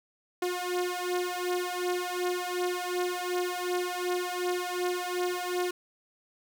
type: beating tone pair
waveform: sawtooth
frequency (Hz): 357.2 / 359.9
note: F4 / F#4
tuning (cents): +39 / -48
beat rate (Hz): 2.7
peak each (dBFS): -28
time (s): 0.42-5.71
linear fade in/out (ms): 5
effects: none